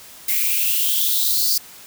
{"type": "noise with high-pass filter sweep", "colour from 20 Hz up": "violet", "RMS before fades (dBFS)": -19, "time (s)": [0.28, 1.58], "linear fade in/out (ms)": 5, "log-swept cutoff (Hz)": [2100, 4800], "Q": 7, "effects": ["white hiss -42 dBFS RMS until 1.86 s"]}